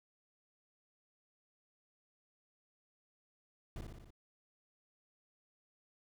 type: noise with echo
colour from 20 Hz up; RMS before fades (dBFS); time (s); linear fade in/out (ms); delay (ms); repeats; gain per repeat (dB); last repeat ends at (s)
brown; -42; 3.76-3.81; 2; 59; 5; -3; 4.105
effects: none